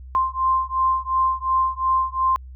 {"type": "beating tone pair", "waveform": "sine", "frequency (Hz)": [1046.5, 1049.3], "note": ["C6", "C6"], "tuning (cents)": [0, 5], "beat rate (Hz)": 2.8, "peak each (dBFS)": -21, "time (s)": [0.15, 2.36], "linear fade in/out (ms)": 0, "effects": ["added 64 Hz sine -36 dBFS peak until 2.55 s"]}